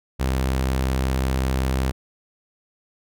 sawtooth tone, 65.41 Hz, C2, in tune, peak -16 dBFS, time 0.19-1.92 s, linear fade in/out 20 ms, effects none

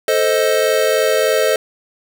square chord, A diminished, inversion none, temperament equal with one note detuned, 440 / 523.3 / 626.6 Hz, A4 / C5 / Eb5, 0 / 0 / +12 cents, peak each -18 dBFS, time 0.08-1.56 s, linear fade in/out 2 ms, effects none

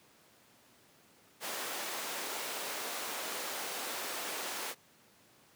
pink high-pass noise, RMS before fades -39 dBFS, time 1.4-4.75 s, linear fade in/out 50 ms, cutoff 460 Hz, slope 12 dB/octave, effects pink hiss -63 dBFS RMS until 5.55 s + high-pass 150 Hz 12 dB/octave

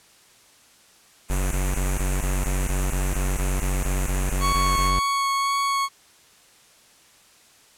white band-stop noise, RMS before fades -31 dBFS, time 1.28-4.92 s, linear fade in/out 50 ms, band 2800 to 6000 Hz, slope 96 dB/octave
square tone bursts, 46.84 Hz, F#1, 22 cents sharp, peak -22 dBFS, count 16, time 1.3-4.99 s, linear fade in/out 0 ms, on 210 ms, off 22 ms
40% pulse tone with vibrato, 1108.7 Hz, C#6, in tune, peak -20 dBFS, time 4.4-5.89 s, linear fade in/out 50 ms, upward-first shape sine, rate 1.9 Hz, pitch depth 10 cents each way
effects white hiss -54 dBFS RMS until 7.77 s + low-pass 10000 Hz 12 dB/octave

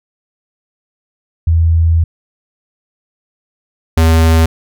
sine / square tone pair in turn, 82.41 / 81.28 Hz, E2 / E2, 0 / -24 cents, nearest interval unison, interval 24 cents, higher first, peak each -7 dBFS, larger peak neither, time 1.47-2.04 / 3.97-4.46 s, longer first, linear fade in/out 5 ms, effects none

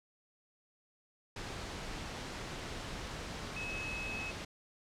sine tone in noise, 2573 Hz, E7, 43 cents flat, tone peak -39 dBFS, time 3.56-4.31 s, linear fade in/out 5 ms, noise pink, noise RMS -42 dBFS, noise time 1.36-4.45 s, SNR 0 dB, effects low-pass 6000 Hz 12 dB/octave

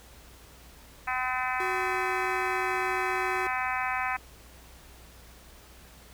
harmonic tone, 254.7 Hz, C4, 46 cents flat, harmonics 3 / 4 / 5 / 6 / 7 / 8 / 9 / 10, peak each -33 / -34 / -35 / -36 / -36 / -37 / -38 / -38 dBFS, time 1.07-4.17 s, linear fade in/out 10 ms
square tone, 370 Hz, F#4, in tune, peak -34 dBFS, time 1.6-3.47 s, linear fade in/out 2 ms
effects added 60 Hz sine -53 dBFS peak until 6.13 s + pink hiss -53 dBFS RMS until 6.13 s

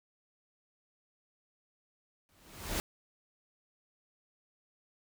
pink noise with exponential growth, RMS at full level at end -31 dBFS, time 2.29-2.8 s, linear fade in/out 0 ms, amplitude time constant 110 ms, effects none

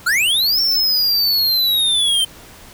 square linear two-way sweep, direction up then down, 1326 to 5470 to 3098 Hz, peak -14 dBFS, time 0.06-2.25 s, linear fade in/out 10 ms, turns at 0.61 s, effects pink hiss -41 dBFS RMS until 2.73 s

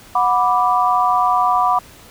sine chord, B minor, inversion second, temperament equal with one note detuned, 732.8 / 987.8 / 1174.7 Hz, F#5 / B5 / D6, -17 / 0 / 0 cents, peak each -17 dBFS, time 0.15-1.79 s, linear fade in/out 5 ms, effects pink hiss -43 dBFS RMS until 2.1 s

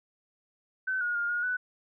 sine tone with pitch steps, 1524 / 1440 / 1412 / 1434 / 1490 Hz, G6 / F#6 / F6 / F6 / F#6, -49 / -47 / +19 / +45 / +12 cents, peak -27 dBFS, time 0.87-1.57 s, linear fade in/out 10 ms, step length 140 ms, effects none

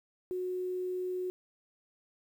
sine tone with quantisation, 365.9 Hz, F#4, 19 cents flat, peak -32 dBFS, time 0.31-1.3 s, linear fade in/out 0 ms, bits 10, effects none

